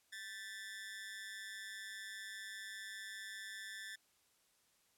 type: tone with amplitude modulation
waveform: sawtooth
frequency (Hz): 1760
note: A6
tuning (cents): 0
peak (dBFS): -39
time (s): 0.12-3.96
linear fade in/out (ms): 10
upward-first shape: sine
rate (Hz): 205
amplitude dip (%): 80
effects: white hiss -74 dBFS RMS until 4.97 s + low-pass 12000 Hz 12 dB/octave